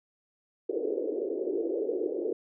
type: band-pass noise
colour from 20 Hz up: pink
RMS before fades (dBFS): -31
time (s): 0.69-2.33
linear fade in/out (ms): 5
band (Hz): 340 to 490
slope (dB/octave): 48
effects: none